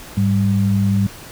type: tone pair together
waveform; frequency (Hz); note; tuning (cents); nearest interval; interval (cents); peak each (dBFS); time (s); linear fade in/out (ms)
sine; 103.83 / 195.83; G#2 / G3; 0 / -1; major seventh; 1099; -16; 0.17-1.07; 5
effects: pink hiss -37 dBFS RMS until 1.31 s